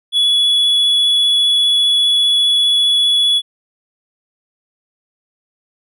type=tone with vibrato; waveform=triangle; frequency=3398 Hz; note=G#7; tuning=39 cents sharp; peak=-9 dBFS; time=0.12-3.42 s; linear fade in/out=50 ms; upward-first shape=sine; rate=15 Hz; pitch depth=9 cents each way; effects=none